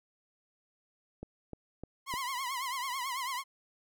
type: click train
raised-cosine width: 2 ms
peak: -28 dBFS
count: 4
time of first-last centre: 1.23-2.139 s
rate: 3.3 Hz
type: tone with vibrato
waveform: sawtooth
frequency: 1033 Hz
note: C6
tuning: 22 cents flat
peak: -30 dBFS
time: 2.06-3.44 s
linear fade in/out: 50 ms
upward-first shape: triangle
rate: 9.1 Hz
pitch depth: 140 cents each way
effects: none